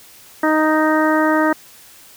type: harmonic tone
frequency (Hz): 311.1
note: D#4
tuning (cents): 0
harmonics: 1 / 2 / 3 / 4 / 5 / 6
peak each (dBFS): -16 / -19 / -21 / -22 / -23 / -24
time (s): 0.43-1.53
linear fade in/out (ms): 5
effects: white hiss -44 dBFS RMS until 2.16 s

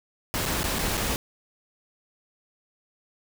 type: noise with dropouts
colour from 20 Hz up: pink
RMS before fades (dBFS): -27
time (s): 0.34-1.16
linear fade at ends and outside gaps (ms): 0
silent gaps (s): 0.455-0.46 / 0.632-0.641 / 0.786-0.791 / 0.971-0.976
effects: none

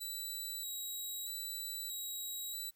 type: tone with vibrato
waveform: 10% pulse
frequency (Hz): 3900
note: B7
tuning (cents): -23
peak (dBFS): -33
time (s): 0-2.71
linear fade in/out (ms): 20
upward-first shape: square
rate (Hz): 0.79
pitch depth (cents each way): 27
effects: white hiss -75 dBFS RMS until 2.75 s

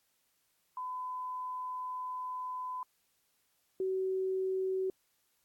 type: tone pair in turn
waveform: sine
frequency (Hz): 1009 / 377.9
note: B5 / F#4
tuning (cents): +37 / +37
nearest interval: octave + perfect fourth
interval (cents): 1700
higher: first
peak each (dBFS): -36 / -30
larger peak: second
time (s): 0.77-2.83 / 3.8-4.9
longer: first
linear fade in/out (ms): 2
effects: white hiss -75 dBFS RMS until 5.44 s + AAC 64 kbps

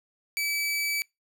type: tone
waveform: sawtooth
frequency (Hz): 2300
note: D7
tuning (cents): -37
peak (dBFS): -23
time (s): 0.37-1.02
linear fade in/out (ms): 0
effects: noise-tail reverb RT60 0.2 s tail -25 dB re dry

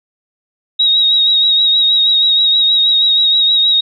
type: tone with vibrato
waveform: sine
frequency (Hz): 3795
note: A#7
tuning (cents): +30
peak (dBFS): -8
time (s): 0.79-3.81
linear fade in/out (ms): 10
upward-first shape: triangle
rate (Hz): 6.3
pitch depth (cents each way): 42
effects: none

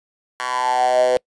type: tone with high-pass filter sweep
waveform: 10% pulse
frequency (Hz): 126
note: B2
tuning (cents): +35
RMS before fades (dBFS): -18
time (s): 0.4-1.17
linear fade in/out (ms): 0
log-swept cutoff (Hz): 1200 to 520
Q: 8.7
effects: noise-tail reverb RT60 0.1 s tail -26 dB re dry + resampled to 22050 Hz

